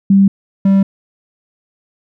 sine / triangle tone pair in turn, 196 / 195.02 Hz, G3 / G3, 0 / -9 cents, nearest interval unison, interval 9 cents, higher first, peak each -5 dBFS, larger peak neither, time 0.1-0.28 / 0.65-0.83 s, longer neither, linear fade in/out 5 ms, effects none

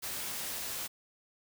white noise, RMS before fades -38 dBFS, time 0.02-0.88 s, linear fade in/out 20 ms, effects none

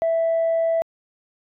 sine tone, 659.3 Hz, E5, in tune, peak -16 dBFS, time 0.02-0.82 s, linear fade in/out 0 ms, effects tanh soft clip ceiling -15 dBFS

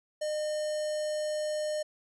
square tone with notch filter, 608 Hz, D#5, 40 cents flat, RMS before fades -32 dBFS, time 0.21-1.83 s, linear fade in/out 10 ms, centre 2300 Hz, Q 0.9, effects resampled to 22050 Hz

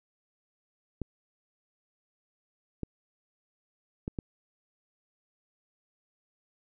clicks, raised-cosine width 3 ms, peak -20 dBFS, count 4, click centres 1.017 / 2.833 / 4.079 / 4.188 s, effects none

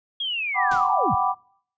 sine linear sweep, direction down, 3322 to 61.74 Hz, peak -24 dBFS, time 0.2-1.15 s, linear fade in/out 5 ms
sine chord, G major seventh, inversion third, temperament equal, 740 / 784 / 987.8 / 1174.7 Hz, F#5 / G5 / B5 / D6, 0 / 0 / 0 / 0 cents, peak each -25 / -25 / -25 / -24 dBFS, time 0.54-1.35 s, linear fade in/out 50 ms
pink noise with exponential decay, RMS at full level -32 dBFS, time 0.71-1.01 s, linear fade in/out 5 ms, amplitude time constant 65 ms
effects noise-tail reverb RT60 0.6 s tail -23 dB re dry + resampled to 16000 Hz

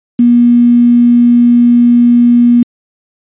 sine tone with quantisation, 240 Hz, B3, 49 cents flat, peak -3 dBFS, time 0.19-2.63 s, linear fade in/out 5 ms, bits 5, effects resampled to 8000 Hz

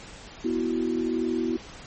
sine chord, B suspended fourth, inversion none, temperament just, 246.9 / 329.3 / 370.4 Hz, B3 / E4 / F#4, 0 / -2 / +2 cents, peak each -28 / -27 / -29 dBFS, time 0.44-1.57 s, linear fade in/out 10 ms, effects pink hiss -44 dBFS RMS until 1.86 s + MP3 32 kbps

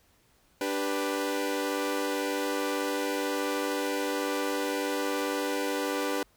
sawtooth chord, G major, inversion second, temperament equal, 293.7 / 392 / 493.9 Hz, D4 / G4 / B4, 0 / 0 / 0 cents, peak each -28 / -30 / -28 dBFS, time 0.61-6.23 s, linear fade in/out 2 ms, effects pink hiss -65 dBFS RMS until 6.36 s

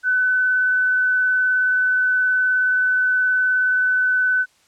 sine tone with vibrato, 1506 Hz, F#6, 30 cents sharp, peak -15 dBFS, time 0.03-4.46 s, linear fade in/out 50 ms, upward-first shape triangle, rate 19 Hz, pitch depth 10 cents each way, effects white hiss -58 dBFS RMS until 4.67 s + low-pass 8000 Hz 12 dB/octave

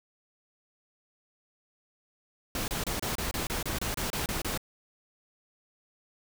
pink noise bursts, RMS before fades -32 dBFS, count 13, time 2.55-4.576 s, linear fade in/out 2 ms, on 130 ms, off 28 ms, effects none

